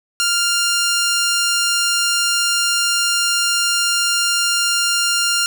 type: tone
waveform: 10% pulse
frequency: 1396.9 Hz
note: F6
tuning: in tune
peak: -7 dBFS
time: 0.2-5.46 s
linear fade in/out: 0 ms
effects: none